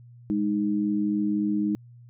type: tone pair together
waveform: sine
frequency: 206.4 / 310 Hz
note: G#3 / D#4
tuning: -10 / -6 cents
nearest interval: perfect fifth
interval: 704 cents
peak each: -25 / -25 dBFS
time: 0.3-1.75 s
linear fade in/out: 0 ms
effects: added 120 Hz sine -46 dBFS peak until 2.09 s